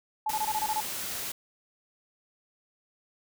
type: tone bursts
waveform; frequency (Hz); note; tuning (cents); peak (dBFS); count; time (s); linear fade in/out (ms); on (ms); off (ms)
sine; 862; A5; -36; -26; 8; 0.26-0.805; 5; 48; 23
type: noise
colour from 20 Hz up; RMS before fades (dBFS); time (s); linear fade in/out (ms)
white; -35; 0.29-1.32; 5
effects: none